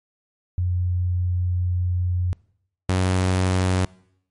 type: tone pair in turn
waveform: sine / sawtooth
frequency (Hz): 89.5 / 92.66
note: F2 / F#2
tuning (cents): +43 / +3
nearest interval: minor second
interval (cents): 60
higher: second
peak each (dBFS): -19 / -14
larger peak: second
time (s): 0.58-2.33 / 2.89-3.85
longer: first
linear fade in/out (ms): 0
effects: noise-tail reverb RT60 0.7 s tail -23 dB re dry + MP3 48 kbps